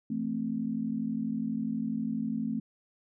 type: tone cluster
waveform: sine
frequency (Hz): 169 / 221.2 / 261.1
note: E3 / A3 / C4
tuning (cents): +43 / +9 / -3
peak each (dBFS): -39 / -31 / -34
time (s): 0.1-2.6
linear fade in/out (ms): 5
effects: none